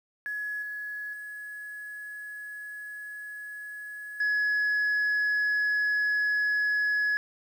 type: tone with level steps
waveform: sine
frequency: 1689 Hz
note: G#6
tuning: 29 cents sharp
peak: -30 / -33 / -37 / -21 dBFS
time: 0.26-7.17 s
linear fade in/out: 0 ms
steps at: 0.62 / 1.13 / 4.2 s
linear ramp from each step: 5 ms
effects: tanh soft clip ceiling -22 dBFS + 9-bit